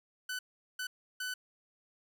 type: tone bursts at uneven times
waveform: sawtooth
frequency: 1500 Hz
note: F#6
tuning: 23 cents sharp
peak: -32 dBFS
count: 3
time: 0.29-0.39 / 0.79-0.87 / 1.2-1.34 s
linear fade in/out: 5 ms
effects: none